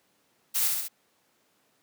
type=noise with echo; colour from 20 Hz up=blue; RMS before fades=-26 dBFS; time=0.54-0.69 s; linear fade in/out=20 ms; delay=65 ms; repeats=3; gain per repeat=-3 dB; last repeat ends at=0.885 s; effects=pink hiss -68 dBFS RMS until 1.82 s + high-pass 200 Hz 12 dB/octave